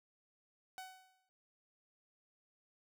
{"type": "tone with exponential decay", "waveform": "sawtooth", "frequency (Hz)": 750, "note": "F#5", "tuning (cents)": 23, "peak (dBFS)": -40, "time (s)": [0.78, 1.29], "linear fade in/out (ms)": 0, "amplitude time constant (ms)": 110, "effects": []}